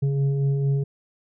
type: tone with frequency modulation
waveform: sine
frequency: 139.7 Hz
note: C#3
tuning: 14 cents sharp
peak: -19 dBFS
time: 0.02-0.84 s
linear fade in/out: 10 ms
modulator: 275 Hz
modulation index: 0.44
effects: none